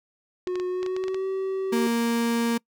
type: tone with pitch glide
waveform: triangle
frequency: 363.3 to 382.9 Hz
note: F#4 to G4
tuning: -32 to -41 cents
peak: -23 dBFS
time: 0.47-1.87 s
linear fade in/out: 0 ms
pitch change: +91 cents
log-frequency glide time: 0.68-1.26 s
type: clicks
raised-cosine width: 0.2 ms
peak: -20 dBFS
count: 9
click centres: 0.474 / 0.556 / 0.599 / 0.83 / 0.863 / 0.965 / 1.039 / 1.082 / 1.145 s
type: tone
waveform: 35% pulse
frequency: 233.1 Hz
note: A#3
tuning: in tune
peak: -20 dBFS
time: 1.72-2.58 s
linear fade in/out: 10 ms
effects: noise-tail reverb RT60 0.1 s tail -25 dB re dry